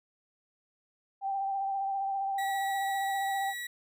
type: tone with vibrato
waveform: sine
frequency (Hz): 784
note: G5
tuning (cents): 0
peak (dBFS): -29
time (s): 1.21-3.54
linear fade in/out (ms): 50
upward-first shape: triangle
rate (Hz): 15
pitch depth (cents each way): 29
type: tone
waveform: 35% pulse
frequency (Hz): 1934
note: B6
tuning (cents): -37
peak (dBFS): -34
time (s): 2.38-3.67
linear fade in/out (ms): 5
effects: none